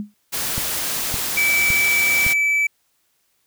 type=tone with exponential decay; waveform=sine; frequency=207.7 Hz; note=G#3; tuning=in tune; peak=-21 dBFS; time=0-0.14 s; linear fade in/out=0 ms; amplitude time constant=29 ms
type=noise; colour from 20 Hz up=white; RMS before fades=-24 dBFS; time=0.32-2.34 s; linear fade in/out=20 ms
type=click train; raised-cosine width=5 ms; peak=-15 dBFS; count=4; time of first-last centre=0.58-2.265 s; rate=1.78 Hz
type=tone; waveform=triangle; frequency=2307 Hz; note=D7; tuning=31 cents flat; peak=-14 dBFS; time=1.37-2.67 s; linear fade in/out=5 ms
effects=white hiss -66 dBFS RMS until 3.46 s